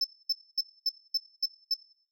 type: tone bursts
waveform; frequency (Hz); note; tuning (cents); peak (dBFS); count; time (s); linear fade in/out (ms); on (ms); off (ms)
sine; 5274; E8; 0; -21; 7; 0.01-1.741; 5; 33; 250
effects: noise-tail reverb RT60 0.6 s tail -20 dB re dry + tanh soft clip ceiling -23 dBFS